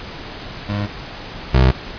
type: tone pair in turn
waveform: 25% pulse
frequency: 102.2 / 64.38 Hz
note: G#2 / C2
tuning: -27 / -27 cents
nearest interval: minor sixth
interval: 800 cents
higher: first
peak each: -16 / -6 dBFS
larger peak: second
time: 0.68-0.87 / 1.53-1.72 s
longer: neither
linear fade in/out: 20 ms
effects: pink hiss -32 dBFS RMS until 1.98 s + resampled to 11025 Hz